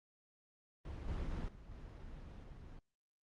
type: noise with level steps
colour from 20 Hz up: brown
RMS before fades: -45 / -40 / -54 / -50 / -52 dBFS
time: 0.85-2.79 s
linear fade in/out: 2 ms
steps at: 1.08 / 1.48 / 1.71 / 2.44 s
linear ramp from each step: 5 ms
effects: low-pass 5000 Hz 12 dB/octave + Opus 24 kbps